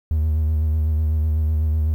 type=tone with vibrato; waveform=triangle; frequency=77.78 Hz; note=D#2; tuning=in tune; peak=-14 dBFS; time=0.11-1.94 s; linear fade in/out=0 ms; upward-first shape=sine; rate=8 Hz; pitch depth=39 cents each way; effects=tanh soft clip ceiling -10 dBFS + 9-bit